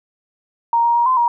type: tone with pitch steps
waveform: sine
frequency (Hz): 933 / 940 / 946 / 1029 / 948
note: A#5 / A#5 / A#5 / C6 / A#5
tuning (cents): +1 / +14 / +25 / -29 / +29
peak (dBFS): -12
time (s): 0.73-1.28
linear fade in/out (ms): 2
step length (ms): 110
effects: none